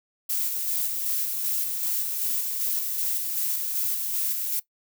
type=noise with tremolo; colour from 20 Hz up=violet; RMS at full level=-26 dBFS; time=0.29-4.6 s; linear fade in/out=10 ms; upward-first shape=square; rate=2.6 Hz; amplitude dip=30%; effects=noise-tail reverb RT60 0.1 s tail -18 dB re dry